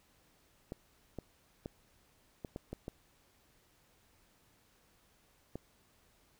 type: clicks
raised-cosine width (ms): 2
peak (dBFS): -27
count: 8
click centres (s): 0.721 / 1.187 / 1.659 / 2.448 / 2.561 / 2.73 / 2.881 / 5.556
effects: pink hiss -69 dBFS RMS until 6.39 s